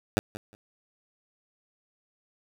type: tone with echo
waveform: 10% pulse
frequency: 105.1 Hz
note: G#2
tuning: 21 cents sharp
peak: -13 dBFS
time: 0.17-0.19 s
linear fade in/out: 0 ms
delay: 180 ms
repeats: 2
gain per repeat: -15 dB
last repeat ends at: 0.55 s
effects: none